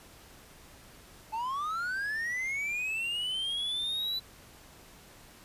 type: linear sweep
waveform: triangle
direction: up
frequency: 857 to 4000 Hz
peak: -29 dBFS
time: 1.32-4.2 s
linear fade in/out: 20 ms
effects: pink hiss -54 dBFS RMS until 5.44 s + resampled to 32000 Hz